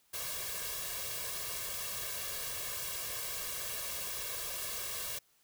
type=noise with comb filter; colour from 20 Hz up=white; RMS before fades=-39 dBFS; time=0.13-5.19 s; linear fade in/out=10 ms; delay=1.8 ms; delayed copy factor=+0.9; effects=white hiss -70 dBFS RMS until 5.43 s